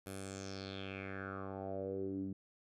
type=tone with low-pass filter sweep; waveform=10% pulse; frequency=96.8 Hz; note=G2; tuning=21 cents flat; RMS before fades=-43 dBFS; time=0.06-2.33 s; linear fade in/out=5 ms; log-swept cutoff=12000 to 230 Hz; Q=4.8; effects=none